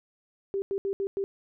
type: tone bursts at uneven times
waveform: sine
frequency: 393.3 Hz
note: G4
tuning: 6 cents sharp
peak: -26 dBFS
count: 5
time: 0.54-0.62 / 0.71-0.78 / 0.85-0.93 / 1-1.07 / 1.17-1.24 s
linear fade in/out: 0 ms
effects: none